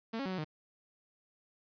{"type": "tone with pitch steps", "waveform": "sawtooth", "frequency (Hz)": [225.7, 274.4, 187.6, 185.6, 153.6], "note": ["A3", "C#4", "F#3", "F#3", "D#3"], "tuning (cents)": [44, -17, 24, 6, -22], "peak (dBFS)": -31, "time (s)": [0.13, 0.445], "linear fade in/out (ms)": 10, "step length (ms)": 63, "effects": ["resampled to 11025 Hz", "10-bit"]}